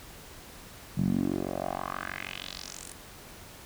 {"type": "tone with band-pass filter sweep", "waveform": "10% pulse", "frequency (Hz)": 46.25, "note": "F#1", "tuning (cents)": 0, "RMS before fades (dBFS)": -33, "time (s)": [0.97, 2.94], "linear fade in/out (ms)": 10, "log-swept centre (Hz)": [160, 9900], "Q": 3.1, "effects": ["pink hiss -48 dBFS RMS until 3.65 s"]}